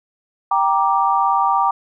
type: chord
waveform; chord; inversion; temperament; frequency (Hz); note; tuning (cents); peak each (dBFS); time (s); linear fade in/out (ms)
sine; G minor; none; just; 784 / 940.8 / 1176; G5 / Bb5 / D6; 0 / +16 / +2; -18; 0.51-1.71; 5
effects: none